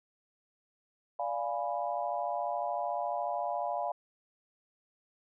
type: chord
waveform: sine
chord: D diminished seventh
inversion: none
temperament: equal with one note detuned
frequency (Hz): 584.6 / 698.5 / 830.6 / 987.8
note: D5 / F5 / Ab5 / Cb6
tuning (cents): -8 / 0 / 0 / 0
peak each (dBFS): -37 / -34 / -37 / -39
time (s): 1.19-3.92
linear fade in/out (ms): 5
effects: none